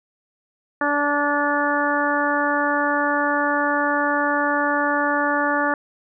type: harmonic tone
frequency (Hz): 290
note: D4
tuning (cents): -22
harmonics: 1 / 2 / 3 / 4 / 5 / 6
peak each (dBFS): -25 / -25 / -25 / -25 / -25 / -25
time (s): 0.81-5.74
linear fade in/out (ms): 2
effects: none